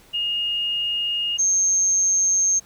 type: tone pair in turn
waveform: sine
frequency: 2848 / 6394 Hz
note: F7 / G8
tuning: +33 / +33 cents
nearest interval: octave + major second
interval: 1400 cents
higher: second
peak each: -21 / -16 dBFS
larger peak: second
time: 0.13-1.38 / 1.38-2.6 s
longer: first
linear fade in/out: 20 ms
effects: pink hiss -52 dBFS RMS until 2.65 s